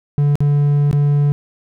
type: tone with dropouts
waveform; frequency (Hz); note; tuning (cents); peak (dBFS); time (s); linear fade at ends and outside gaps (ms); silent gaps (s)
triangle; 144.7; D3; -25; -9; 0.18-1.32; 0; 0.355-0.405 / 0.912-0.929
effects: none